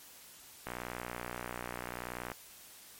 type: click train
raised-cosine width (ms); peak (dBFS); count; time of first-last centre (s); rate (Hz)
0.5; -23; 101; 0.67-2.317; 60.7
effects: white hiss -54 dBFS RMS until 2.99 s + MP3 64 kbps